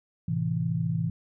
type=chord; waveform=sine; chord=A minor; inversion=none; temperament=equal; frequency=110 / 130.81 / 164.81 Hz; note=A2 / C3 / E3; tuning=0 / 0 / 0 cents; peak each=-31 / -31 / -27 dBFS; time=0.28-1.1 s; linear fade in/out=5 ms; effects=none